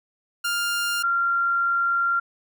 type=tone pair in turn; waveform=sawtooth / sine; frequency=1400 / 1382.3 Hz; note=F6 / F6; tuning=+4 / -18 cents; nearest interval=unison; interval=22 cents; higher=first; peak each=-19 dBFS; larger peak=neither; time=0.44-1.03 / 1.03-2.2 s; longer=second; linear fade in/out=10 ms; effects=none

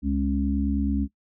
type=harmonic tone; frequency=69.3 Hz; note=C#2; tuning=in tune; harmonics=1 / 3 / 4; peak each=-26 / -26 / -26 dBFS; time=0.02-1.08 s; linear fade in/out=50 ms; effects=noise-tail reverb RT60 0.1 s tail -19 dB re dry

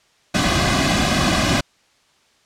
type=noise with comb filter; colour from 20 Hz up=pink; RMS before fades=-17 dBFS; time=0.34-1.61 s; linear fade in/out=10 ms; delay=2.2 ms; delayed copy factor=-0.9; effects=white hiss -58 dBFS RMS until 2.45 s + low-pass 6000 Hz 12 dB/octave

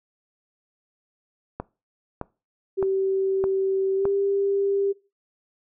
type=click train; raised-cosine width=1 ms; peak=-15 dBFS; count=5; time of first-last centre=1.6-4.054 s; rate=1.63 Hz
type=tone with pitch glide; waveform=sine; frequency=385.4 to 396.9 Hz; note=G4 to G4; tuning=-29 to +22 cents; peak=-20 dBFS; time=2.77-4.93 s; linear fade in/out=20 ms; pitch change=+51 cents; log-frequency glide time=3.96-4.07 s
effects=noise-tail reverb RT60 0.3 s tail -22 dB re dry

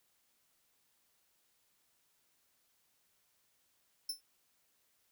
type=tone with exponential decay; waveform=sawtooth; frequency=5320 Hz; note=E8; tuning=15 cents sharp; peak=-30 dBFS; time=4.09-4.21 s; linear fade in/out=5 ms; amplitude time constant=26 ms; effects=white hiss -75 dBFS RMS until 5.11 s

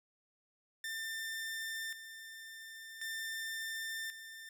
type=tone with tremolo; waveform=sawtooth; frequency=1793 Hz; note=A6; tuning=32 cents sharp; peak=-35 dBFS; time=0.84-4.49 s; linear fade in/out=2 ms; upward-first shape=square; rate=0.46 Hz; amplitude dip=65%; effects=none

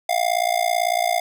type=tone with amplitude modulation; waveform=square; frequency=704 Hz; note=F5; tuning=14 cents sharp; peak=-15 dBFS; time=0.09-1.2 s; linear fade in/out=5 ms; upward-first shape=sine; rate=58 Hz; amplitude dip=95%; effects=none

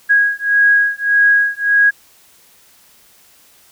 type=beating tone pair; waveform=sine; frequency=1648 / 1649.7 Hz; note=G#6 / G#6; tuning=-14 / -12 cents; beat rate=1.7 Hz; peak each=-13 dBFS; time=0.09-1.91 s; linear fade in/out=20 ms; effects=white hiss -49 dBFS RMS until 3.71 s

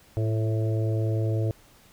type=harmonic tone with a mistuned harmonic; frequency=110 Hz; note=A2; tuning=in tune; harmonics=1 / 3 / 4 / 5 / 6; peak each=-23 / -33 / -35 / -37 / -39 dBFS; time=0.17-1.51 s; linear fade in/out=0 ms; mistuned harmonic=3; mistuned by=+25 cents; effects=pink hiss -56 dBFS RMS until 1.92 s

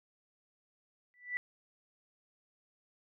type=tone with exponential growth; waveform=sine; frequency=1972 Hz; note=B6; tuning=3 cents flat; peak=-29 dBFS; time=1.14-1.37 s; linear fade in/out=0 ms; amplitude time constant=50 ms; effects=none

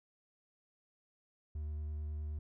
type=tone with hard clipping; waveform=triangle; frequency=75.8 Hz; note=D#2; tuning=45 cents flat; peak=-38 dBFS; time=1.55-2.39 s; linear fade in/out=5 ms; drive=5 dB; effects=none

